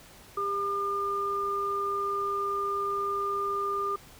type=tone pair together; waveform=sine; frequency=399.8 / 1205.7 Hz; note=G4 / D6; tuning=+34 / +45 cents; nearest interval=octave + perfect fifth; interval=1911 cents; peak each=-33 / -28 dBFS; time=0.37-3.96 s; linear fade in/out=5 ms; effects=pink hiss -52 dBFS RMS until 4.19 s